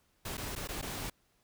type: noise with dropouts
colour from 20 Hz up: pink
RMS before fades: -39 dBFS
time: 0.25-1.1 s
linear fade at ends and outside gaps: 5 ms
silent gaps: 0.371-0.378 / 0.553-0.56 / 0.675-0.687 / 0.815-0.825 s
effects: pink hiss -72 dBFS RMS until 1.43 s